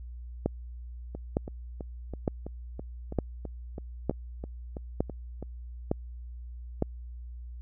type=two click trains; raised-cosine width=2 ms; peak=-24 / -12 dBFS; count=14 / 8; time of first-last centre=1.15-5.426 / 0.46-6.824 s; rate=3.04 / 1.1 Hz; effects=added 60 Hz sine -39 dBFS peak until 7.61 s